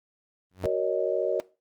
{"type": "tone with exponential growth", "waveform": "sawtooth", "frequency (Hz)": 92.5, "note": "F#2", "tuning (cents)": 0, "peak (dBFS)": -24, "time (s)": [0.51, 0.66], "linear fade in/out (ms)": 0, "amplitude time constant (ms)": 31}
{"type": "chord", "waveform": "sine", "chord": "D# minor seventh", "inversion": "first", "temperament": "just", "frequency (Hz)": [373.4, 466.7, 560, 622.3], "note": ["F#4", "A#4", "C#5", "D#5"], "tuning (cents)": [16, 2, 18, 0], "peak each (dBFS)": -29, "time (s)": [0.64, 1.4], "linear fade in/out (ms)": 0}
{"effects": ["noise-tail reverb RT60 0.3 s tail -20 dB re dry", "Opus 32 kbps"]}